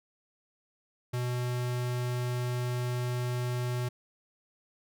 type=tone; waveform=square; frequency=123.47 Hz; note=B2; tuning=in tune; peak=-30 dBFS; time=1.13-3.89 s; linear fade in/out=10 ms; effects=none